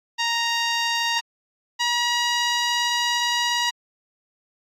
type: tone pair in turn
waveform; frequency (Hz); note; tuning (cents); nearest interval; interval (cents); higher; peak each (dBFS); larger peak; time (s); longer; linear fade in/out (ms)
10% pulse; 932.3 / 957.4; A#5 / A#5; 0 / +46; unison; 46; second; -12 / -11; second; 0.18-1.21 / 1.79-3.71; second; 20
effects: low-pass 7000 Hz 12 dB/octave + AAC 48 kbps